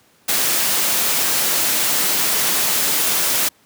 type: noise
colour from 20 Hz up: white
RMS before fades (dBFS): -18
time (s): 0.28-3.49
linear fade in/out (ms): 10
effects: pink hiss -55 dBFS RMS until 3.65 s + high-pass 150 Hz 12 dB/octave